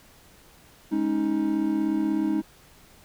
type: chord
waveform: triangle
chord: Ab suspended fourth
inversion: none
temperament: equal with one note detuned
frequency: 207.7 / 277.2 / 313.7 Hz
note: Ab3 / Db4 / Eb4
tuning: 0 / 0 / +14 cents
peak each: -27 / -27 / -22 dBFS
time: 0.91-2.42 s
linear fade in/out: 20 ms
effects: pink hiss -54 dBFS RMS until 3.04 s